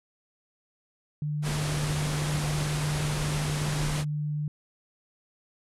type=tone; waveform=sine; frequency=149.3 Hz; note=D3; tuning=29 cents sharp; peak=-27 dBFS; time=1.22-4.48 s; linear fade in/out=2 ms
type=low-pass noise; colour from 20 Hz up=pink; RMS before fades=-33 dBFS; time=1.42-4.05 s; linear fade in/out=50 ms; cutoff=11000 Hz; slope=48 dB/octave
effects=none